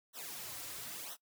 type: noise with flanger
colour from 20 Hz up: white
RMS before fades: -45 dBFS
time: 0.13-1.17 s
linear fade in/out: 50 ms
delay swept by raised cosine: 0.42 to 4.82 ms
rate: 1 Hz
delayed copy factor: -1
effects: noise-tail reverb RT60 0.1 s tail -21 dB re dry